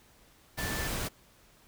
sine tone in noise, 1760 Hz, A6, in tune, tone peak -38 dBFS, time 0.57-0.89 s, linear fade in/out 20 ms, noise pink, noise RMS -34 dBFS, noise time 0.57-1.09 s, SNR -7 dB, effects pink hiss -61 dBFS RMS until 1.67 s

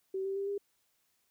sine tone with pitch steps, 382.7 / 389.2 / 395.7 / 402.4 Hz, G4 / G4 / G4 / G4, -42 / -12 / +16 / +45 cents, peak -32 dBFS, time 0.14-0.58 s, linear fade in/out 5 ms, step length 110 ms, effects white hiss -75 dBFS RMS until 1.3 s

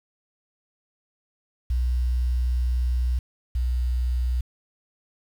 sine tone pair in turn, 61.7 / 61.7 Hz, B1 / B1, -1 / -1 cents, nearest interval unison, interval 0 cents, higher neither, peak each -19 / -20 dBFS, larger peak first, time 1.7-3.19 / 3.55-4.41 s, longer first, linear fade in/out 5 ms, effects tanh soft clip ceiling -17 dBFS + 8-bit

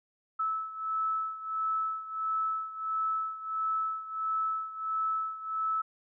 sine beating tone pair, 1305 / 1306.5 Hz, E6 / E6, -18 / -16 cents, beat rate 1.5 Hz, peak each -31 / -35 dBFS, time 0.39-5.82 s, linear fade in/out 10 ms, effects none

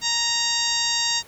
harmonic tone, 932.3 Hz, A#5, in tune, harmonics 1 / 2 / 3 / 4 / 5 / 6 / 7 / 8, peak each -32 / -30 / -31 / -26 / -26 / -29 / -30 / -30 dBFS, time 0.01-1.23 s, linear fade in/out 50 ms, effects pink hiss -49 dBFS RMS until 1.27 s

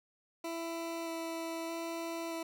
20% pulse tone with vibrato, 331.1 Hz, E4, 8 cents sharp, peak -32 dBFS, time 0.44-2.43 s, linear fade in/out 5 ms, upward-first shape square, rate 0.8 Hz, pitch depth 8 cents each way, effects none

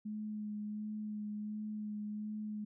sine tone with vibrato, 211.4 Hz, G#3, 31 cents sharp, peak -38 dBFS, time 0.05-2.65 s, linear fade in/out 10 ms, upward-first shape sine, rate 1.4 Hz, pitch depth 16 cents each way, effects none

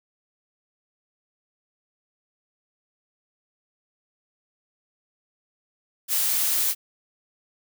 blue noise, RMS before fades -23 dBFS, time 6.08-6.75 s, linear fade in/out 50 ms, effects none

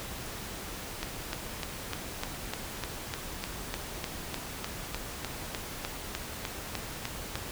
click train, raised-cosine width 0.2 ms, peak -15 dBFS, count 22, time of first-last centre 1.03-7.355 s, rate 3.32 Hz, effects pink hiss -40 dBFS RMS until 7.51 s

